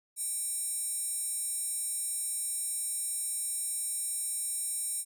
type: tone with high-pass filter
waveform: square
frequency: 779 Hz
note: G5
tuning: 11 cents flat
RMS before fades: -34 dBFS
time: 0.16-5.05 s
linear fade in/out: 50 ms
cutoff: 8900 Hz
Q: 6.7
effects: none